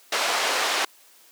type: band-pass noise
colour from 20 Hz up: pink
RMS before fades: -24 dBFS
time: 0.12-0.85 s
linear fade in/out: 5 ms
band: 590 to 6200 Hz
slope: 12 dB/octave
effects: white hiss -54 dBFS RMS until 1.31 s + high-pass 300 Hz 12 dB/octave